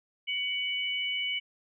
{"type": "tone pair together", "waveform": "sine", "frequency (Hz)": [2253, 2972], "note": ["C#7", "F#7"], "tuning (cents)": [28, 7], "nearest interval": "perfect fourth", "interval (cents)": 479, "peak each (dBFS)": [-32, -31], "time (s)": [0.27, 1.4], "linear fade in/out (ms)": 20, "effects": []}